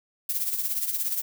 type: noise with tremolo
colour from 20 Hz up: violet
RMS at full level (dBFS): -25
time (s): 0.29-1.22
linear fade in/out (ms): 5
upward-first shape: triangle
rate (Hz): 17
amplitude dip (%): 70
effects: none